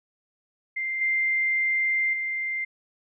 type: tone with level steps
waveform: sine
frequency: 2093 Hz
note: C7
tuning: in tune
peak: -26 / -21 / -26 dBFS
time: 0.76-2.65 s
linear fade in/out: 10 ms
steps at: 1.01 / 2.13 s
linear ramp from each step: 5 ms
effects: none